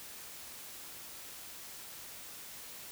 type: silence
effects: white hiss -48 dBFS RMS until 2.91 s